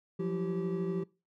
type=tone cluster; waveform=triangle; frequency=173 / 185.7 / 334.9 / 386.9 Hz; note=F3 / F#3 / E4 / G4; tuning=-16 / +7 / +27 / -23 cents; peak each=-32 / -38 / -40 / -32 dBFS; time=0.19-1.04 s; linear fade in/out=10 ms; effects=noise-tail reverb RT60 0.3 s tail -22 dB re dry